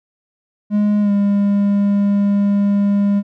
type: tone with pitch glide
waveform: triangle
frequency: 207.7 to 201.8 Hz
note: G#3 to G#3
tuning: 0 to -49 cents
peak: -10 dBFS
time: 0.7-3.23 s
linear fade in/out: 50 ms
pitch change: -49 cents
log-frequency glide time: 1.01-1.11 s
effects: none